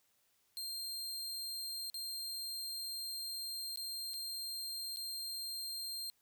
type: tone with dropouts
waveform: sawtooth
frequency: 4186 Hz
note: C8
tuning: in tune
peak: -37 dBFS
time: 0.57-6.1 s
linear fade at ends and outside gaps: 0 ms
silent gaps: 1.9-1.943 / 3.759-3.773 / 4.135-4.14 / 4.961-4.97 s
effects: white hiss -75 dBFS RMS until 6.21 s